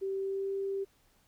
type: tone with pitch glide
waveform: sine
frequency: 387.8 to 391.9 Hz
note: G4 to G4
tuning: -19 to 0 cents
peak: -31 dBFS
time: 0.01-0.85 s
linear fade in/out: 20 ms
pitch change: +19 cents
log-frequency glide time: 0.17-0.53 s
effects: pink hiss -68 dBFS RMS until 1.27 s